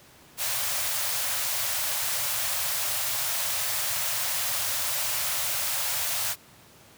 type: band-stop noise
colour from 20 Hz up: white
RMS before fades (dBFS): -28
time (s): 0.37-6.36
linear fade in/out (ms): 50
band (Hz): 140 to 520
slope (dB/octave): 96
effects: pink hiss -53 dBFS RMS until 6.97 s + high-pass 80 Hz 12 dB/octave